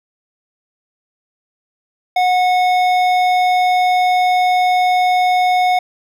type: tone with hard clipping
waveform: triangle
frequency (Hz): 730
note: F#5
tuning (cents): -24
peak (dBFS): -13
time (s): 2.16-5.79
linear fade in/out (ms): 5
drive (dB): 15
effects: none